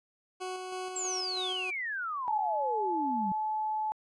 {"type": "tone with tremolo", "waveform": "20% pulse", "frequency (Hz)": 370, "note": "F#4", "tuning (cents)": 0, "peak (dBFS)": -30, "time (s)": [0.4, 1.71], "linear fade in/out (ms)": 20, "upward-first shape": "square", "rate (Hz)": 3.1, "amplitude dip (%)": 30}
{"type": "exponential sweep", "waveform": "sine", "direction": "down", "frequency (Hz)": [7710, 185], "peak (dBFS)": -32, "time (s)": [0.96, 3.32], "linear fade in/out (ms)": 2}
{"type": "tone with pitch glide", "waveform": "sine", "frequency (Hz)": [855, 862.4], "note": ["A5", "A5"], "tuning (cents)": [-50, -35], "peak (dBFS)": -29, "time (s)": [2.28, 3.92], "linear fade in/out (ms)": 0, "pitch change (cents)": 15, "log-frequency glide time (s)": [2.75, 2.99]}
{"effects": ["resampled to 24000 Hz"]}